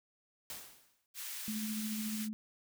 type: noise with exponential decay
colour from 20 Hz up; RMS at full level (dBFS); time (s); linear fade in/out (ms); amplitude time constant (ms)
white; -42; 0.5-1.06; 1; 120
type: high-pass noise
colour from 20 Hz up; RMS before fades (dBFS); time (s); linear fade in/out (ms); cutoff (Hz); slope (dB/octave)
white; -43; 1.14-2.29; 50; 1500; 12
type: tone with tremolo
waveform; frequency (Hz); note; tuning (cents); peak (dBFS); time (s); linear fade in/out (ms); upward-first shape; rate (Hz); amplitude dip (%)
sine; 215.7; A3; -34; -35; 1.48-2.33; 0; sine; 14; 30
effects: none